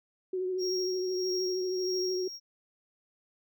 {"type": "tone with vibrato", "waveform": "sine", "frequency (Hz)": 370, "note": "F#4", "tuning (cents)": 0, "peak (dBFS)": -29, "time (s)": [0.33, 2.28], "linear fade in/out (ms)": 5, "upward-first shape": "triangle", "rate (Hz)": 13, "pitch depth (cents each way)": 35}
{"type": "tone with tremolo", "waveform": "triangle", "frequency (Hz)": 5588, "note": "F8", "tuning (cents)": 0, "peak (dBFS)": -31, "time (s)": [0.58, 2.4], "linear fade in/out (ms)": 50, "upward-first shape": "sine", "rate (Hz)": 1.6, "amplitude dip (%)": 60}
{"effects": []}